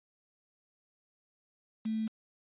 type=tone with quantisation; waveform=sine; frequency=220 Hz; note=A3; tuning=in tune; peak=-30 dBFS; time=1.85-2.08 s; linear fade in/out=10 ms; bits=8; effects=resampled to 8000 Hz